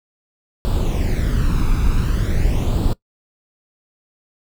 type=noise with flanger; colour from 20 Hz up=brown; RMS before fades=-17 dBFS; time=0.65-2.93 s; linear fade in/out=0 ms; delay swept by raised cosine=0.24 to 0.81 ms; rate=0.45 Hz; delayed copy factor=+0.65; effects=noise-tail reverb RT60 0.1 s tail -20 dB re dry